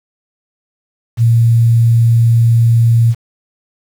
sine tone with quantisation, 116 Hz, A#2, 8 cents flat, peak -6 dBFS, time 1.17-3.15 s, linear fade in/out 50 ms, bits 6, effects none

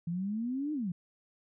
sine exponential two-way sweep, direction up then down, 164.5 to 311.1 to 164.5 Hz, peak -31 dBFS, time 0.07-0.92 s, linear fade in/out 5 ms, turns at 0.73 s, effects none

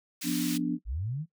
pink high-pass noise, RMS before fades -37 dBFS, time 0.21-0.58 s, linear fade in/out 10 ms, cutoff 2800 Hz, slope 12 dB/octave
sine chord, B diminished, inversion second, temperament equal with one note detuned, 176.03 / 246.9 / 293.7 Hz, F3 / B3 / D4, +14 / 0 / 0 cents, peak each -33 / -31 / -29 dBFS, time 0.23-0.79 s, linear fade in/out 50 ms
sine linear sweep, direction up, 45.44 to 167.3 Hz, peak -30 dBFS, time 0.85-1.26 s, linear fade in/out 50 ms
effects noise-tail reverb RT60 0.1 s tail -19 dB re dry

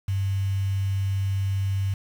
sine tone with quantisation, 97.5 Hz, G2, 9 cents flat, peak -22 dBFS, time 0.08-1.94 s, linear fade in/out 5 ms, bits 7, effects none

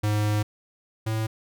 square tone pair in turn, 105.3 / 110.36 Hz, G#2 / A2, +24 / +6 cents, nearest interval minor second, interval 82 cents, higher second, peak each -22 / -25 dBFS, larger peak first, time 0.03-0.43 / 1.06-1.27 s, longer first, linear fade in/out 10 ms, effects none

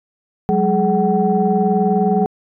sine tone cluster, 183.4 / 203 / 423.1 / 752 Hz, F#3 / G#3 / G#4 / F#5, -15 / -39 / +32 / +28 cents, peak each -18 dBFS, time 0.49-2.26 s, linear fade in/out 0 ms, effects tanh soft clip ceiling -3 dBFS

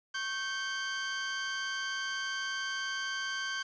sawtooth tone pair together, 1100.3 / 1556 Hz, C#6 / G6, -13 / -13 cents, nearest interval tritone, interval 600 cents, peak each -38 / -30 dBFS, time 0.14-3.63 s, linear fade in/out 10 ms, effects resampled to 16000 Hz + 9-bit

